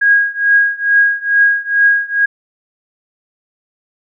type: tone with tremolo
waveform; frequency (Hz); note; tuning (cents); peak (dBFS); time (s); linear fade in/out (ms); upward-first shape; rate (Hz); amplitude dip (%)
sine; 1640; G#6; -22; -5; 0.01-2.26; 10; triangle; 2.3; 95
effects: none